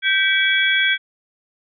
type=tone cluster; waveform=sine; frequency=1562 / 1961 / 2293 / 3339 Hz; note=G6 / B6 / D7 / G#7; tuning=-7 / -13 / -42 / +9 cents; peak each=-18 / -25 / -20 / -20 dBFS; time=0.02-0.98 s; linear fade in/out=50 ms; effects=none